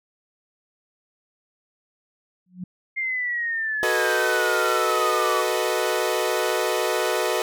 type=tone with exponential growth; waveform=sine; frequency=181.4 Hz; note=F#3; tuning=34 cents flat; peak=-26 dBFS; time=2.46-2.64 s; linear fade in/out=5 ms; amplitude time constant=37 ms
type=exponential sweep; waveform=sine; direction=down; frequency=2119 to 1133 Hz; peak=-23 dBFS; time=2.96-5.43 s; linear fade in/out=20 ms
type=chord; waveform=sawtooth; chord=B dominant seventh; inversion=second; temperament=equal; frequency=370 / 440 / 493.9 / 622.3 Hz; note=F#4 / A4 / B4 / D#5; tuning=0 / 0 / 0 / 0 cents; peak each=-23 dBFS; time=3.83-7.42 s; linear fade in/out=0 ms
effects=none